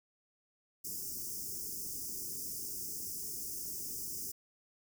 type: band-stop noise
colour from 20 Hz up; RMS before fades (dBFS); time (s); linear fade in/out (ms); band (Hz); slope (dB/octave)
white; -41; 0.84-4.32; 10; 440 to 5000; 96
effects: none